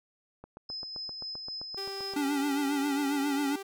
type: click train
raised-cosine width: 1 ms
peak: -31 dBFS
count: 14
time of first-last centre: 0.44-2.137 s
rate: 7.66 Hz
type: tone with tremolo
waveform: sine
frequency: 5100 Hz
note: D#8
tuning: 42 cents sharp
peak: -35 dBFS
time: 0.69-2.14 s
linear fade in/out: 5 ms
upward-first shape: sine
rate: 3.8 Hz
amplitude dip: 35%
type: tone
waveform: sawtooth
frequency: 392 Hz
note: G4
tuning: in tune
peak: -34 dBFS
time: 1.77-3.63 s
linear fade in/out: 10 ms
type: tone with vibrato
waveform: square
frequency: 283.1 Hz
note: C#4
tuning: 37 cents sharp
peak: -28 dBFS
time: 2.16-3.56 s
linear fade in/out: 5 ms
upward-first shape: triangle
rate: 7.4 Hz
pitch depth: 73 cents each way
effects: none